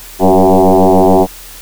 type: tone with frequency modulation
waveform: sine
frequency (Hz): 191.9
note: G3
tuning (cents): -37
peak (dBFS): -4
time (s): 0.19-1.27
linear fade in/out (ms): 50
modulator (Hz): 94.2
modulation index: 6.9
effects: added 40 Hz sine -36 dBFS peak until 1.61 s + white hiss -33 dBFS RMS until 1.61 s